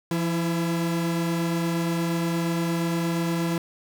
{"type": "tone pair together", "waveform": "45% pulse", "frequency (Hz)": [169.7, 330.9], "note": ["F3", "E4"], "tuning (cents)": [-49, 7], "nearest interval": "octave", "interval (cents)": 1156, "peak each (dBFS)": [-25, -28], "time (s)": [0.11, 3.58], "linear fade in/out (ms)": 2, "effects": ["8-bit"]}